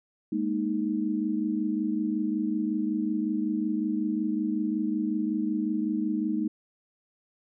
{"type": "chord", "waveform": "sine", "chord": "Ab suspended second", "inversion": "none", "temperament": "equal", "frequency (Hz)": [207.7, 233.1, 311.1], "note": ["Ab3", "Bb3", "Eb4"], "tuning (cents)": [0, 0, 0], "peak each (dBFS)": [-30, -31, -28], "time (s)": [0.32, 6.48], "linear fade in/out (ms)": 5, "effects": []}